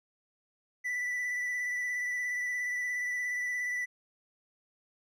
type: tone with vibrato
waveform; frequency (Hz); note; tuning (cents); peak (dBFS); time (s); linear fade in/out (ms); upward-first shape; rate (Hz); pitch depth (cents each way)
triangle; 1975.5; B6; 0; -29; 0.84-3.86; 20; sine; 17; 20
effects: none